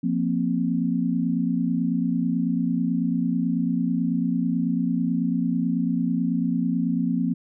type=chord; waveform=sine; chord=F suspended fourth; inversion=none; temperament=just; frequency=174.61 / 232.8 / 261.9 Hz; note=F3 / Bb3 / C4; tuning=0 / -2 / +2 cents; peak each=-25 dBFS; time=0.03-7.34 s; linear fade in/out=10 ms; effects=none